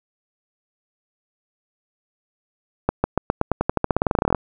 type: accelerating click train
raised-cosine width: 1 ms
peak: -3 dBFS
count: 23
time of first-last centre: 2.89-4.347 s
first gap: 150 ms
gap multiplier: 0.91
effects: none